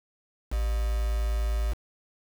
sine tone with quantisation, 55 Hz, A1, in tune, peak -24 dBFS, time 0.51-1.74 s, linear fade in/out 20 ms, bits 6, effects none

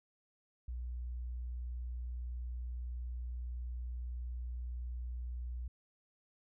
sine tone, 60.8 Hz, B1, 26 cents flat, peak -38 dBFS, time 0.68-5.68 s, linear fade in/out 5 ms, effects none

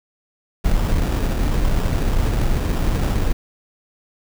brown noise with sample-and-hold, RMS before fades -18 dBFS, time 0.64-3.33 s, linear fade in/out 10 ms, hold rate 2100 Hz, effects none

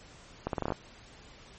accelerating click train, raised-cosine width 1 ms, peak -16 dBFS, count 8, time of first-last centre 0.47-0.722 s, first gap 62 ms, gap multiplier 0.81, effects pink hiss -53 dBFS RMS until 1.58 s + MP3 32 kbps

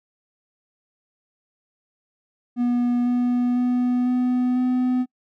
triangle tone with pitch steps, 242.9 / 245.2 / 247.4 / 249.7 / 252 Hz, B3 / B3 / B3 / B3 / B3, -29 / -12 / +3 / +19 / +35 cents, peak -16 dBFS, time 2.56-5.06 s, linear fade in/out 50 ms, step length 500 ms, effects noise-tail reverb RT60 0.1 s tail -26 dB re dry

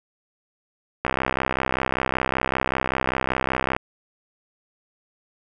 click train, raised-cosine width 0.5 ms, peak -6 dBFS, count 178, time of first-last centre 1.05-3.765 s, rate 65.2 Hz, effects none

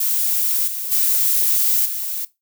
violet noise with level steps, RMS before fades -19 / -26 / -17 / -25 dBFS, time 0-2.25 s, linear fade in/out 5 ms, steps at 0.67 / 0.91 / 1.85 s, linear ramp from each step 10 ms, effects noise-tail reverb RT60 0.2 s tail -18 dB re dry

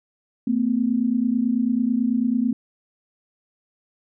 sine tone pair together, 225.6 / 254.7 Hz, A3 / C4, +44 / -46 cents, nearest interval major second, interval 210 cents, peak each -21 dBFS, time 0.47-2.53 s, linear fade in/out 5 ms, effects none

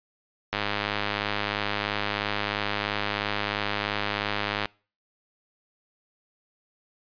click train, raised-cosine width 0.3 ms, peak -10 dBFS, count 426, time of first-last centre 0.53-4.656 s, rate 103 Hz, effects noise-tail reverb RT60 0.4 s tail -26 dB re dry + resampled to 11025 Hz

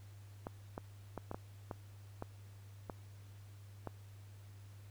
clicks, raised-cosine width 1 ms, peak -27 dBFS, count 9, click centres 0.469 / 0.779 / 1.177 / 1.314 / 1.345 / 1.712 / 2.224 / 2.898 / 3.873 s, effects added 100 Hz sine -52 dBFS peak until 4.9 s + pink hiss -66 dBFS RMS until 4.9 s

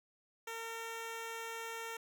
10% pulse tone, 455.9 Hz, A#4, 39 cents flat, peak -33 dBFS, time 0.47-1.97 s, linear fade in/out 5 ms, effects none

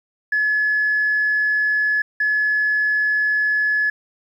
sine tone pair in turn, 1707 / 1707 Hz, G#6 / G#6, +47 / +47 cents, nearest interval unison, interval 0 cents, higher neither, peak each -15 dBFS, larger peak neither, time 0.32-2.02 / 2.2-3.9 s, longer neither, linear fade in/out 5 ms, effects tanh soft clip ceiling -11 dBFS + 9-bit

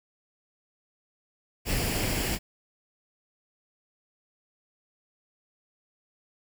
pink noise with comb filter, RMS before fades -28 dBFS, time 1.65-2.39 s, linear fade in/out 50 ms, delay 0.4 ms, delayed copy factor +0.5, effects none

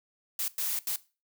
blue noise bursts at uneven times, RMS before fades -31 dBFS, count 3, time 0.39-0.48 / 0.58-0.79 / 0.87-0.96 s, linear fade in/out 2 ms, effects noise-tail reverb RT60 0.3 s tail -18 dB re dry

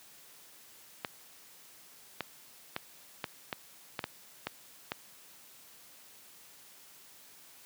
clicks, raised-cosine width 0.3 ms, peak -17 dBFS, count 9, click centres 1.048 / 2.207 / 2.764 / 3.242 / 3.528 / 3.992 / 4.041 / 4.47 / 4.919 s, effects white hiss -56 dBFS RMS until 7.65 s + high-pass 100 Hz 12 dB/octave

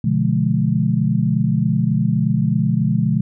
sine chord, B diminished seventh, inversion none, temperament equal with one note detuned, 123.47 / 146.83 / 174.61 / 212.3 Hz, B2 / D3 / F3 / Ab3, 0 / 0 / 0 / +38 cents, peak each -20 dBFS, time 0.04-3.21 s, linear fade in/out 5 ms, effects none

